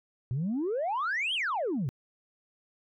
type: exponential two-way sweep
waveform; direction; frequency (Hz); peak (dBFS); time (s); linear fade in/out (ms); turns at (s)
sine; up then down; 116.8 to 3322 to 116.8; -26; 0.31-1.89; 0; 1.34
effects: tanh soft clip ceiling -25 dBFS